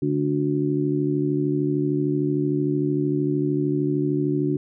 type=harmonic tone; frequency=73.2 Hz; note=D2; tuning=5 cents flat; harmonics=2 / 3 / 4 / 5; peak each=-25 / -35 / -23 / -25 dBFS; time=0.02-4.57 s; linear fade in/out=5 ms; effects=none